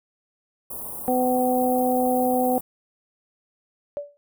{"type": "band-stop noise", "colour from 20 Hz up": "white", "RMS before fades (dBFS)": -34, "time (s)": [0.7, 2.61], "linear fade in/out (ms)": 5, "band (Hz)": [1100, 9400], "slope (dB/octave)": 48}
{"type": "harmonic tone", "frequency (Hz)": 252.2, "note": "B3", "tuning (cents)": 36, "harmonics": [1, 2, 3], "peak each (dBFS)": [-23, -23, -23], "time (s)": [1.08, 2.58], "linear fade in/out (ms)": 0}
{"type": "tone with exponential decay", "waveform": "sine", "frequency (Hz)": 578, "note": "D5", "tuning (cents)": -28, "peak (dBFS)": -23, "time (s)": [3.97, 4.17], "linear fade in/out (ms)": 0, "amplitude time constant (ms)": 43}
{"effects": []}